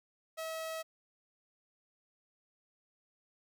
sawtooth tone, 644 Hz, E5, 41 cents flat, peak -34 dBFS, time 0.37-0.83 s, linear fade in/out 20 ms, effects none

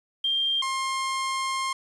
sine / sawtooth tone pair in turn, 3186 / 1063.2 Hz, G7 / C6, +27 / +27 cents, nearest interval octave + perfect fifth, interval 1900 cents, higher first, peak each -22 dBFS, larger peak neither, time 0.24-0.62 / 0.62-1.73 s, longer second, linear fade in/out 5 ms, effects resampled to 24000 Hz + 9-bit

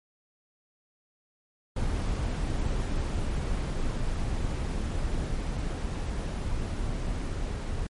brown noise with level ramp, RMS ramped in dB -28 to -31 dBFS, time 1.76-7.87 s, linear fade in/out 5 ms, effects MP3 48 kbps

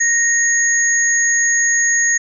sine tone pair together, 1864 / 6643 Hz, A#6 / G#8, -1 / 0 cents, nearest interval octave + minor seventh, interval 2201 cents, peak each -15 dBFS, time 0-2.18 s, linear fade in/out 10 ms, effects none

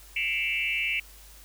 sine tone with frequency modulation, 2489 Hz, D#7, in tune, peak -25 dBFS, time 0.16-1 s, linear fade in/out 5 ms, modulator 143 Hz, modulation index 2.4, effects added 50 Hz sine -50 dBFS peak until 1.44 s + white hiss -52 dBFS RMS until 1.44 s

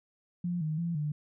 sine tone with pitch steps, 175.4 / 155.3 / 169.7 / 149.5 Hz, F3 / D#3 / F3 / D3, +8 / -3 / -49 / +31 cents, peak -29 dBFS, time 0.44-1.12 s, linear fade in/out 5 ms, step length 170 ms, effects none

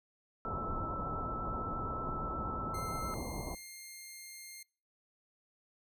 pink low-pass noise, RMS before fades -40 dBFS, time 0.45-3.55 s, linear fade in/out 5 ms, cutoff 1100 Hz, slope 96 dB/octave
sine tone with vibrato, 1318.5 Hz, E6, in tune, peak -38 dBFS, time 0.45-3.14 s, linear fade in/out 0 ms, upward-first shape sine, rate 8.5 Hz, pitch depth 18 cents each way
10% pulse tone with pitch glide, 2098 to 2116 Hz, C7 to C7, +4 to +19 cents, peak -38 dBFS, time 2.74-4.63 s, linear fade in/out 5 ms, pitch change +15 cents, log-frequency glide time 2.86-3.7 s
effects noise-tail reverb RT60 0.4 s tail -25 dB re dry

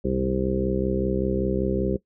harmonic tone with a mistuned harmonic, 65.2 Hz, C2, 5 cents flat, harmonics 1 / 2 / 3 / 4 / 5 / 6 / 7 / 8, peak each -30 / -33 / -27 / -36 / -30 / -27 / -34 / -31 dBFS, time 0.04-1.97 s, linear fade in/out 10 ms, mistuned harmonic 2, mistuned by -34 cents, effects noise-tail reverb RT60 0.1 s tail -18 dB re dry

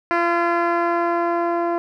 10% pulse tone with low-pass filter sweep, 342.3 Hz, F4, 35 cents flat, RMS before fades -20 dBFS, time 0.11-1.78 s, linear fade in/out 0 ms, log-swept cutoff 1900 to 760 Hz, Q 0.9, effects none

